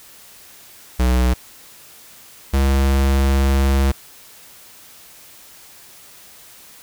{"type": "tone pair in turn", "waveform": "square", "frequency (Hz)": [62.4, 67.94], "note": ["B1", "C#2"], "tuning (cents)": [19, -34], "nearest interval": "minor second", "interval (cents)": 147, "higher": "second", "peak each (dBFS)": -14, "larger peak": "neither", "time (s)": [[0.99, 1.34], [2.53, 3.92]], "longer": "second", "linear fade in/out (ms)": 10, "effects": ["white hiss -44 dBFS RMS until 6.82 s"]}